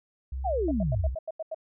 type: tone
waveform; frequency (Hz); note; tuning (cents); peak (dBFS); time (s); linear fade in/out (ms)
sine; 65.41; C2; 0; -30; 0.32-1.15; 5
type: exponential sweep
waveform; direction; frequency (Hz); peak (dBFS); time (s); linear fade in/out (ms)
sine; down; 825 to 62.6; -25; 0.44-1.1; 20
type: tone bursts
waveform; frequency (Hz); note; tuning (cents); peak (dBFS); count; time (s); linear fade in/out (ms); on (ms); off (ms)
sine; 640; D#5; +49; -30; 8; 0.68-1.546; 5; 33; 86
effects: none